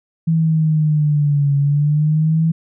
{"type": "linear two-way sweep", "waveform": "sine", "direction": "down then up", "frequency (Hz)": [163.9, 140.5, 163.9], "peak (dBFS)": -12, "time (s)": [0.27, 2.52], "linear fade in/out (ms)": 10, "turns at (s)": 1.56, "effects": []}